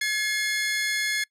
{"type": "tone pair together", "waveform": "sawtooth", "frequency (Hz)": [1700, 2142], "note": ["G#6", "C7"], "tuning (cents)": [40, 40], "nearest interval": "major third", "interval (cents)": 400, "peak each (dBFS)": -23, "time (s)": [0.01, 1.24], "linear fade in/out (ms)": 5, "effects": ["noise-tail reverb RT60 0.1 s tail -25 dB re dry", "low-pass 11000 Hz 12 dB/octave"]}